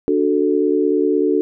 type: chord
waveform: sine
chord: D major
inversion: none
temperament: equal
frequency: 293.7 / 370 / 440 Hz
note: D4 / F#4 / A4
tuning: 0 / 0 / 0 cents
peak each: -18 dBFS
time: 0.08-1.41 s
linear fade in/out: 0 ms
effects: none